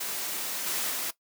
white noise with level steps, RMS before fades -33 / -30 / -32 dBFS, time 0-1.11 s, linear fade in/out 10 ms, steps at 0.66 / 0.9 s, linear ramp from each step 2 ms, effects noise-tail reverb RT60 0.1 s tail -17 dB re dry + high-pass 200 Hz 12 dB/octave

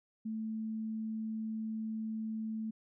sine tone, 220 Hz, A3, in tune, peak -35 dBFS, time 0.25-2.71 s, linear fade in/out 10 ms, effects none

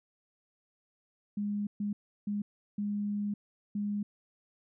sine tone bursts at uneven times, 205.6 Hz, G#3, 17 cents flat, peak -30 dBFS, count 5, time 1.37-1.67 / 1.8-1.93 / 2.27-2.42 / 2.78-3.34 / 3.75-4.03 s, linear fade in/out 5 ms, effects none

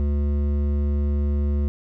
sine tone with hard clipping, 72.1 Hz, D2, 31 cents flat, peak -21 dBFS, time 0-1.68 s, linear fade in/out 0 ms, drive 11 dB, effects none

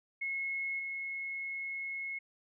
sine tone with level steps, 2175 Hz, C#7, 33 cents flat, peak -33 / -36 dBFS, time 0.21-2.19 s, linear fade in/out 10 ms, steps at 0.79 s, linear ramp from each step 5 ms, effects none

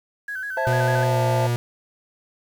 sine tone with vibrato, 1591 Hz, G6, 25 cents sharp, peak -27 dBFS, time 0.28-1.04 s, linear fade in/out 5 ms, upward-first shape square, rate 6.7 Hz, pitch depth 75 cents each way
triangle chord, A minor, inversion first, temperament just, 528 / 660 / 880 Hz, C5 / E5 / A5, +16 / +2 / 0 cents, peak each -24 dBFS, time 0.57-1.47 s, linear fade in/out 2 ms
45% pulse tone with pitch glide, 122.5 to 119.56 Hz, B2 to A#2, -14 to +44 cents, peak -20 dBFS, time 0.67-1.56 s, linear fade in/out 0 ms, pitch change -42 cents, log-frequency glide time 1.07-1.2 s
effects 8-bit

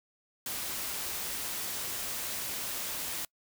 white noise, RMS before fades -36 dBFS, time 0.46-3.25 s, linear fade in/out 2 ms, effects noise-tail reverb RT60 0.1 s tail -26 dB re dry

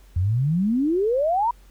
sine exponential sweep, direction up, 83 to 983 Hz, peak -18 dBFS, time 0.16-1.51 s, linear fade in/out 5 ms, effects added 46 Hz sine -47 dBFS peak until 1.7 s + pink hiss -58 dBFS RMS until 1.7 s

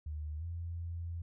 sine tone with pitch glide, 76 to 84.82 Hz, D#2 to E2, -40 to +50 cents, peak -37 dBFS, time 0.06-1.22 s, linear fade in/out 5 ms, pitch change +190 cents, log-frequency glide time 0.38-0.44 s, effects none

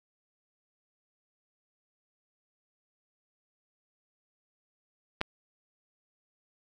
clicks, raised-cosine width 0.3 ms, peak -26 / -11 dBFS, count 2, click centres 5.209 / 5.214 s, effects none

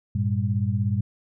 sine tone cluster, 99.4 / 116 / 199.2 Hz, G2 / A#2 / G3, +25 / -8 / +28 cents, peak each -24 / -25 / -28 dBFS, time 0.15-1.01 s, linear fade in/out 5 ms, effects none

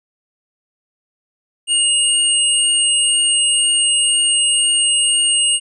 sine tone pair together, 2853 / 8549 Hz, F7 / C9, +36 / +36 cents, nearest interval octave + perfect fifth, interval 1900 cents, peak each -15 dBFS, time 1.67-5.6 s, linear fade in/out 50 ms, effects none

